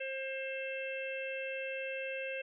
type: harmonic tone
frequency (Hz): 532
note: C5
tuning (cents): +29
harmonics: 1 / 3 / 4 / 5 / 6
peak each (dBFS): -39 / -45 / -47 / -41 / -55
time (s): 0-2.42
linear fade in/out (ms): 10
effects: none